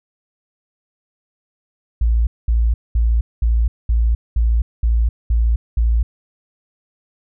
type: tone bursts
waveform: sine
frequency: 57 Hz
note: A#1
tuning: 38 cents flat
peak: -12 dBFS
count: 9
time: 2.01-6.03 s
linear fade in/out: 5 ms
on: 260 ms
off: 210 ms
effects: none